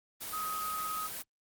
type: tone in noise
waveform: sine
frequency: 1261 Hz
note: D#6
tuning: 23 cents sharp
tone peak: -34 dBFS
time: 0.32-1.08 s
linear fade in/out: 20 ms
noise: white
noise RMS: -40 dBFS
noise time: 0.2-1.23 s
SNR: +3 dB
effects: Opus 24 kbps